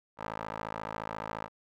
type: tone with band-pass filter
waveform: 15% pulse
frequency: 54.3 Hz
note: A1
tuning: 22 cents flat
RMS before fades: -39 dBFS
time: 0.17-1.49 s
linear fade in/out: 50 ms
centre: 1000 Hz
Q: 1.6
effects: none